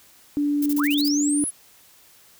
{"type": "tone", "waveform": "sine", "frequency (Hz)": 290.7, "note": "D4", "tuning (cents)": -18, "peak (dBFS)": -19, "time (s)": [0.37, 1.44], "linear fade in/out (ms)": 0}
{"type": "noise bursts", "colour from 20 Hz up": "violet", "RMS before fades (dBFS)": -30, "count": 7, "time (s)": [0.62, 1.087], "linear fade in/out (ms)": 5, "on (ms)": 41, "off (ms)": 30}
{"type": "linear sweep", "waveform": "sine", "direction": "up", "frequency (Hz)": [811, 11060], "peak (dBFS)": -24, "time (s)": [0.78, 1.51], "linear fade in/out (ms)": 20}
{"effects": ["white hiss -53 dBFS RMS until 2.39 s"]}